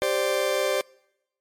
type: chord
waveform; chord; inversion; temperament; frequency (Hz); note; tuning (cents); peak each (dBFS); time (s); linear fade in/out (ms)
40% pulse; G suspended fourth; none; just; 392 / 522.7 / 588; G4 / C5 / D5; 0 / -2 / +2; -28 / -25 / -25; 0.02-0.81; 0
effects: noise-tail reverb RT60 0.9 s tail -26 dB re dry + MP3 64 kbps